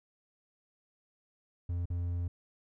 triangle tone with dropouts, 87.2 Hz, F2, 2 cents flat, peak -29 dBFS, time 1.69-2.28 s, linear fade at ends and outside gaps 5 ms, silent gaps 1.856-1.901 s, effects none

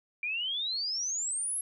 sine exponential sweep, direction up, 2349 to 11250 Hz, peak -30 dBFS, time 0.23-1.61 s, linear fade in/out 2 ms, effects none

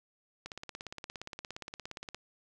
click train, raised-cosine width 0.2 ms, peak -24 dBFS, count 30, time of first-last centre 0.46-2.146 s, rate 17.2 Hz, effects none

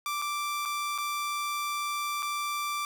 sawtooth tone with dropouts, 1174 Hz, D6, 1 cent flat, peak -26 dBFS, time 0.06-2.85 s, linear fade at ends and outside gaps 1 ms, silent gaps 0.217-0.221 / 0.653-0.657 / 0.979-0.984 / 2.224-2.228 s, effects none

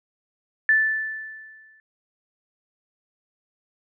sine tone with exponential decay, 1756 Hz, A6, 4 cents flat, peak -13 dBFS, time 0.69-1.8 s, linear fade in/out 1 ms, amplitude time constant 240 ms, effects none

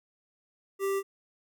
square tone with notch filter, 392 Hz, G4, in tune, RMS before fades -29 dBFS, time 0.79-1.03 s, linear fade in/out 50 ms, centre 4100 Hz, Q 1, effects none

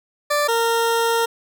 20% pulse tone pair in turn, 587.3 / 461.3 Hz, D5 / A#4, 0 / -18 cents, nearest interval major third, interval 418 cents, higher first, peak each -12 dBFS, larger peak neither, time 0.3-0.48 / 0.48-1.26 s, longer second, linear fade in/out 10 ms, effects none

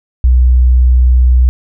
sine tone, 62.3 Hz, B1, 16 cents sharp, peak -4 dBFS, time 0.24-1.49 s, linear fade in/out 0 ms, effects none

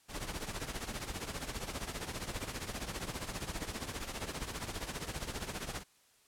pink noise with tremolo, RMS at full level -37 dBFS, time 0.08-5.84 s, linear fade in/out 50 ms, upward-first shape triangle, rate 15 Hz, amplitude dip 80%, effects white hiss -67 dBFS RMS until 6.27 s + low-pass 11000 Hz 12 dB/octave

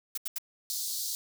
blue noise bursts, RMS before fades -33 dBFS, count 3, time 0.15-0.384 s, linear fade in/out 5 ms, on 26 ms, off 78 ms
pink high-pass noise, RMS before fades -34 dBFS, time 0.7-1.15 s, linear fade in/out 0 ms, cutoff 4000 Hz, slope 48 dB/octave
effects none

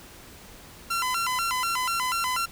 sawtooth tone with vibrato, 1174.7 Hz, D6, in tune, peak -21 dBFS, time 0.9-2.46 s, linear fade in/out 10 ms, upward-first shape square, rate 4.1 Hz, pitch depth 260 cents each way, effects pink hiss -47 dBFS RMS until 2.51 s

